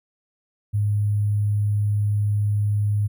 sine tone with sample-and-hold, 103.6 Hz, G#2, 4 cents flat, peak -18 dBFS, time 0.73-3.08 s, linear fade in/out 20 ms, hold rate 11025 Hz, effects none

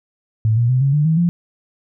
sine tone with pitch steps, 110 / 118.58 / 127.83 / 137.79 / 148.54 / 160.12 / 172.61 Hz, A2 / A#2 / C3 / C#3 / D3 / D#3 / F3, 0 / +30 / -40 / -10 / +20 / +50 / -20 cents, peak -12 dBFS, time 0.45-1.29 s, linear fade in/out 0 ms, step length 120 ms, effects none

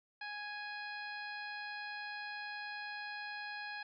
harmonic tone, 830.6 Hz, G#5, in tune, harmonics 1 / 2 / 3 / 4 / 5 / 6, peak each -47 / -44 / -49 / -57 / -52 / -57 dBFS, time 0.21-3.83 s, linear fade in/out 5 ms, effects none

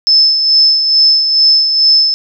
sine tone with tremolo, 5250 Hz, E8, 8 cents flat, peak -4 dBFS, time 0.07-2.14 s, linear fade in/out 0 ms, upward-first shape sine, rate 2.3 Hz, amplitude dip 50%, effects none

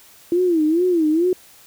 sine tone with vibrato, 334.4 Hz, E4, 25 cents sharp, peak -14 dBFS, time 0.32-1.33 s, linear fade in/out 2 ms, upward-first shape sine, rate 2.3 Hz, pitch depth 160 cents each way, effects white hiss -48 dBFS RMS until 1.66 s

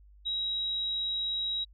sine tone, 3839 Hz, B7, 50 cents flat, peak -29 dBFS, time 0.25-1.65 s, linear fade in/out 20 ms, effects added 50 Hz sine -53 dBFS peak until 1.73 s

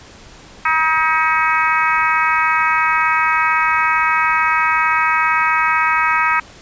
harmonic tone, 317.8 Hz, D#4, 37 cents sharp, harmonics 3 / 4 / 5 / 6 / 7 / 8, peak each -19 / -17 / -21 / -22 / -21 / -23 dBFS, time 0.65-6.4 s, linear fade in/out 5 ms, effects pink hiss -41 dBFS RMS until 6.61 s + resampled to 16000 Hz

